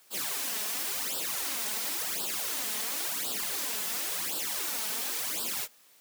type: noise with flanger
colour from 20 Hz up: white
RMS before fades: -33 dBFS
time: 0.1-5.68 s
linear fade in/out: 50 ms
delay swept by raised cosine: 0.23 to 4.73 ms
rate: 0.94 Hz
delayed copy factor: +0.9
effects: white hiss -60 dBFS RMS until 6 s + high-pass 200 Hz 12 dB/octave